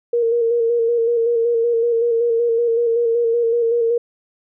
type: tone with vibrato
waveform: sine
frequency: 466.2 Hz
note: A#4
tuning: in tune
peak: -14 dBFS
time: 0.13-3.98 s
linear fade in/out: 5 ms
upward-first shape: square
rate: 5.3 Hz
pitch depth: 30 cents each way
effects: none